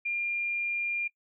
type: tone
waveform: sine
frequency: 2400 Hz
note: D7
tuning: 37 cents sharp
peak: -28 dBFS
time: 0.05-1.08 s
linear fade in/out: 10 ms
effects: noise-tail reverb RT60 0.1 s tail -20 dB re dry